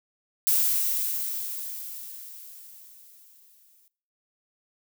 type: noise with exponential decay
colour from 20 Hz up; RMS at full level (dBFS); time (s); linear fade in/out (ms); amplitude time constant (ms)
violet; -21; 0.47-3.88; 0; 740
effects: noise-tail reverb RT60 0.5 s tail -21 dB re dry